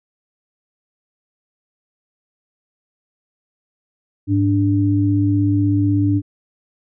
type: tone pair together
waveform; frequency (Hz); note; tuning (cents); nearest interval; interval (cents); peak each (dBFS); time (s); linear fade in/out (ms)
sine; 102.94 / 292.6; G#2 / D4; -15 / -6; octave + tritone; 1809; -16; 4.27-6.22; 50
effects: none